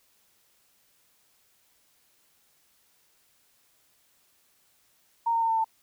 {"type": "tone with pitch steps", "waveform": "sine", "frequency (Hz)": [926, 917.5, 909, 900.7, 892.4], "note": ["A#5", "A#5", "A#5", "A5", "A5"], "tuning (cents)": [-12, -28, -44, 40, 24], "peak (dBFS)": -22, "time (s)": [5.26, 5.645], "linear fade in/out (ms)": 10, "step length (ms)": 77, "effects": ["white hiss -66 dBFS RMS until 5.82 s"]}